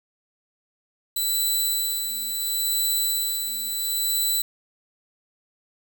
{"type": "tone with tremolo", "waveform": "10% pulse", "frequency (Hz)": 3988, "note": "B7", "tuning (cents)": 16, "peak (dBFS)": -13, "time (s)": [1.16, 4.42], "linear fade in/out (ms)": 5, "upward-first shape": "sine", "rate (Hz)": 0.72, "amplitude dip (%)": 50, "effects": ["7-bit"]}